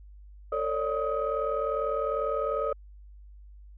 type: tone cluster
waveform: sine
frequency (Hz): 448.5 / 551 / 591 / 1262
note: A4 / C#5 / D5 / D#6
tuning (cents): +33 / -11 / +11 / +24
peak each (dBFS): -31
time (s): 0.52-2.73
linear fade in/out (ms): 5
effects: tanh soft clip ceiling -18 dBFS + added 50 Hz sine -46 dBFS peak until 3.77 s